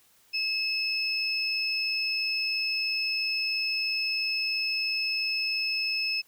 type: tone pair together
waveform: sine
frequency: 2597 / 5194 Hz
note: E7 / E8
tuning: -26 / -26 cents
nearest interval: octave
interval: 1200 cents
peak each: -28 dBFS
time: 0.33-6.22 s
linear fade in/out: 20 ms
effects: tanh soft clip ceiling -19 dBFS + white hiss -62 dBFS RMS until 6.27 s